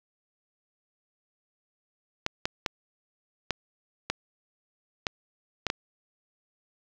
clicks, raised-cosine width 0.2 ms, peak -9 dBFS, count 8, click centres 2.264 / 2.455 / 2.662 / 3.507 / 4.1 / 5.068 / 5.667 / 5.701 s, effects low-pass 6000 Hz 12 dB/octave + 7-bit

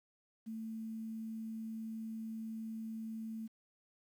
sine tone, 222.3 Hz, A3, 18 cents sharp, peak -40 dBFS, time 0.46-3.48 s, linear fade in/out 20 ms, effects 11-bit

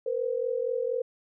sine tone pair together, 466.2 / 510.4 Hz, A#4 / C5, 0 / -43 cents, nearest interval major second, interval 157 cents, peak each -29 / -29 dBFS, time 0.06-1.02 s, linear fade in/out 5 ms, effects none

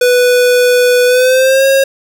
square tone with pitch glide, 493.9 to 541.7 Hz, B4 to C#5, 0 to -40 cents, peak -7 dBFS, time 0.01-1.84 s, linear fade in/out 5 ms, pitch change +160 cents, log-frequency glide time 1.06-1.65 s, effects none

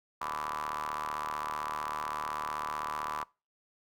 sawtooth ring-modulated tone, 75.7 Hz, D#2, 47 cents flat, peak -27 dBFS, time 0.21-3.24 s, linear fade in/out 5 ms, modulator 1080 Hz, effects noise-tail reverb RT60 0.3 s tail -24 dB re dry

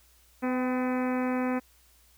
harmonic tone with a mistuned harmonic, 253 Hz, B3, 42 cents sharp, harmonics 1 / 2 / 3 / 4 / 5 / 6 / 7 / 8 / 9 / 10, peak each -27 / -33 / -37 / -39 / -41 / -43 / -44 / -45 / -46 / -47 dBFS, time 0.42-1.6 s, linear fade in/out 20 ms, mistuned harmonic 3, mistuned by +25 cents, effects added 60 Hz sine -62 dBFS peak until 2.17 s + white hiss -62 dBFS RMS until 2.17 s

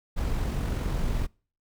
brown noise with amplitude modulation, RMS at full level -26 dBFS, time 0.16-1.27 s, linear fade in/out 20 ms, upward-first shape sine, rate 44.7 Hz, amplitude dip 30%, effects noise-tail reverb RT60 0.4 s tail -26 dB re dry

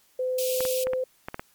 sine tone with pitch glide, 510 to 513.5 Hz, C5 to C5, -44 to -33 cents, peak -24 dBFS, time 0.19-1.04 s, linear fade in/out 5 ms, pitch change +11 cents, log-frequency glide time 0.6-0.86 s
white high-pass noise, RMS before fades -32 dBFS, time 0.38-0.84 s, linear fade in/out 5 ms, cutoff 2400 Hz, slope 96 dB/octave
clicks, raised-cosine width 0.5 ms, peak -17 dBFS, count 7, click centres 0.606 / 0.652 / 0.87 / 0.934 / 1.285 / 1.344 / 1.395 s
effects white hiss -62 dBFS RMS until 1.54 s + MP3 96 kbps

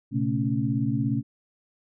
sine tone cluster, 118.5 / 135.2 / 221.6 / 277.1 Hz, A#2 / C#3 / A3 / C#4, +29 / -43 / +13 / -1 cents, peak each -28 dBFS, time 0.11-1.23 s, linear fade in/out 50 ms, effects none

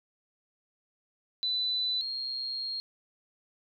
sine tone pair in turn, 3993 / 4243 Hz, B7 / C8, +18 / +23 cents, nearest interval minor second, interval 105 cents, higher second, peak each -27 / -32 dBFS, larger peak first, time 1.43-2.01 / 2.01-2.8 s, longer second, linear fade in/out 0 ms, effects none

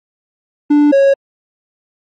triangle tone pair in turn, 293.7 / 550.4 Hz, D4 / C#5, 0 / -12 cents, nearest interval major seventh, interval 1088 cents, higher second, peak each -4 dBFS, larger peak neither, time 0.7-0.92 / 0.92-1.14 s, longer neither, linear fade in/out 10 ms, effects MP3 32 kbps

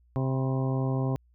harmonic tone with a mistuned harmonic, 131.9 Hz, C3, 14 cents sharp, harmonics 1 / 2 / 3 / 4 / 5 / 6 / 7 / 8, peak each -26 / -32 / -36 / -38 / -40 / -42 / -43 / -44 dBFS, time 0.16-1.16 s, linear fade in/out 0 ms, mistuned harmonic 7, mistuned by +88 cents, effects added 60 Hz sine -59 dBFS peak until 1.34 s

